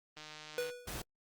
click train, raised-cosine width 0.2 ms, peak -31 dBFS, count 82, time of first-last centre 0.17-0.699 s, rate 153 Hz
square tone with exponential decay, 490 Hz, B4, 14 cents flat, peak -32 dBFS, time 0.58-1.04 s, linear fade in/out 1 ms, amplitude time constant 100 ms
pink noise, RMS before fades -42 dBFS, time 0.87-1.02 s, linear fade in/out 5 ms
effects Opus 32 kbps

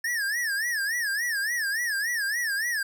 square tone with vibrato, 1760 Hz, A6, in tune, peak -26 dBFS, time 0.04-2.83 s, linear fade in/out 5 ms, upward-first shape sine, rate 3.5 Hz, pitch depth 180 cents each way, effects none

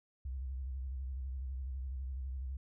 sine tone with vibrato, 65.41 Hz, C2, in tune, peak -37 dBFS, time 0.25-2.57 s, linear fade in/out 5 ms, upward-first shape square, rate 12 Hz, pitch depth 74 cents each way, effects none

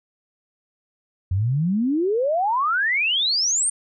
sine exponential sweep, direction up, 87.31 to 9120 Hz, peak -18 dBFS, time 1.31-3.7 s, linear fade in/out 5 ms, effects none

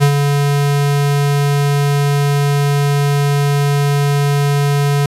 square tone with ADSR envelope, 142.8 Hz, D3, 48 cents flat, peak -7 dBFS, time 0-5.06 s, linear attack 28 ms, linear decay 82 ms, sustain -5 dB, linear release 3 ms, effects resampled to 32000 Hz + 8-bit

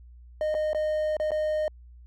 triangle tone with dropouts, 615 Hz, D#5, 20 cents flat, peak -22 dBFS, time 0.41-1.68 s, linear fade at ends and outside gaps 1 ms, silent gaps 0.543-0.549 / 0.732-0.747 / 1.168-1.199 / 1.307-1.317 s, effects added 60 Hz sine -46 dBFS peak until 2.06 s

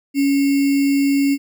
sine tone with sample-and-hold, 278.8 Hz, C#4, 10 cents sharp, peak -13 dBFS, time 0.14-1.38 s, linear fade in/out 50 ms, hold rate 2450 Hz, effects none

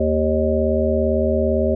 harmonic tone, 77.78 Hz, D#2, in tune, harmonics 1 / 3 / 5 / 7 / 8, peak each -22 / -22 / -22 / -22 / -22 dBFS, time 0-1.75 s, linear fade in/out 5 ms, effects none

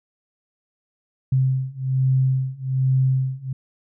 sine beating tone pair, 130.81 / 132.01 Hz, C3 / C3, 0 / +16 cents, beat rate 1.2 Hz, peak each -21 / -20 dBFS, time 1.32-3.53 s, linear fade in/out 5 ms, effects none

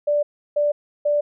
sine tone bursts, 587.3 Hz, D5, in tune, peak -16 dBFS, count 3, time 0.07-1.21 s, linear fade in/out 10 ms, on 160 ms, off 330 ms, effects none

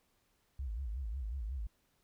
sine tone with vibrato, 60 Hz, B1, 49 cents flat, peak -36 dBFS, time 0.59-1.67 s, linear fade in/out 5 ms, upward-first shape sine, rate 5.5 Hz, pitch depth 260 cents each way, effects pink hiss -75 dBFS RMS until 2.03 s

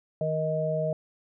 harmonic tone, 156.8 Hz, D#3, 14 cents sharp, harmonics 1 / 3 / 4, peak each -30 / -33 / -27 dBFS, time 0.21-0.93 s, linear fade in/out 2 ms, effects none

